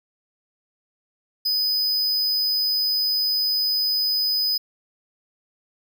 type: tone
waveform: square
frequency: 5000 Hz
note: D#8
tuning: 8 cents sharp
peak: -20 dBFS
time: 1.45-4.58 s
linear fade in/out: 10 ms
effects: none